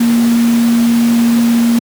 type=tone in noise; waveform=sine; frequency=234 Hz; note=A#3; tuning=7 cents sharp; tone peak=-7 dBFS; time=0-1.79 s; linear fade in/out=5 ms; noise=pink; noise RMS=-23 dBFS; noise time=0-1.79 s; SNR=+13 dB; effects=high-pass 150 Hz 12 dB/octave